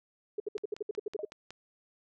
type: tone bursts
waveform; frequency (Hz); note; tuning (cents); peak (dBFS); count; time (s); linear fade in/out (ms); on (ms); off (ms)
sine; 417.8; G#4; +10; -30; 11; 0.38-1.251; 5; 21; 64
type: click train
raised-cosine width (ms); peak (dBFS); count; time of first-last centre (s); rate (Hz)
0.2; -28; 6; 0.58-1.506; 5.4
type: tone with exponential decay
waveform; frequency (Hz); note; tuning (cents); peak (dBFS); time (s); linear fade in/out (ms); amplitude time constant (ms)
sine; 617; D#5; -15; -33; 1.19-1.3; 1; 22
effects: none